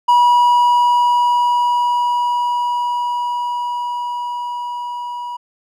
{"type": "tone with level ramp", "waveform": "triangle", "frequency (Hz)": 969, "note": "B5", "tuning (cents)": -33, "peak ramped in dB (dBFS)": [-6, -22], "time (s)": [0.08, 5.37], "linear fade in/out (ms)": 10, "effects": []}